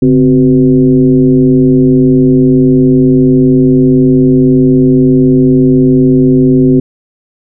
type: tone with frequency modulation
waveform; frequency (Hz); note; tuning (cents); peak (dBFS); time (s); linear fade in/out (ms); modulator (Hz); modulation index
sine; 259.9; C4; -11; -3; 0.02-6.8; 5; 118; 0.98
effects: none